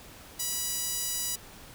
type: tone with high-pass filter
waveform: sawtooth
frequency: 978 Hz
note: B5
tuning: 17 cents flat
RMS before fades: -32 dBFS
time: 0.39-1.36 s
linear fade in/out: 10 ms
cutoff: 6500 Hz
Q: 0.98
effects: pink hiss -49 dBFS RMS until 1.74 s